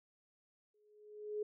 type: tone with exponential growth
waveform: sine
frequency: 421.1 Hz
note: G#4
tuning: 24 cents sharp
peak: -34 dBFS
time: 0.74-1.43 s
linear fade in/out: 5 ms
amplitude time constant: 150 ms
effects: none